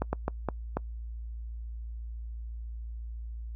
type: slowing click train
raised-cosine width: 1 ms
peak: -14 dBFS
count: 5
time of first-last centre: 0.02-0.77 s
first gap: 110 ms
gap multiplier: 1.37
effects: noise-tail reverb RT60 0.1 s tail -26 dB re dry + added 57 Hz sine -36 dBFS peak until 3.55 s